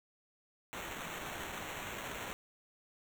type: noise with sample-and-hold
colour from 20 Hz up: white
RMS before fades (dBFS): -43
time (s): 0.73-2.33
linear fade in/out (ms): 0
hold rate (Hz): 4900
effects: none